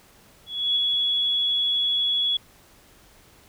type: tone with ADSR envelope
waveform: sine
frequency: 3372 Hz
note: G#7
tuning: 26 cents sharp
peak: -18 dBFS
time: 0.46-2.37 s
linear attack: 300 ms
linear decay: 10 ms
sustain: -2 dB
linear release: 4 ms
effects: pink hiss -54 dBFS RMS until 3.48 s